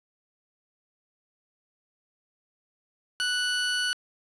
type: tone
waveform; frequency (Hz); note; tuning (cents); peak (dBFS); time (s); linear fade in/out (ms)
20% pulse; 1480; F#6; 0; -20; 3.2-3.93; 0
effects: resampled to 24000 Hz + 8-bit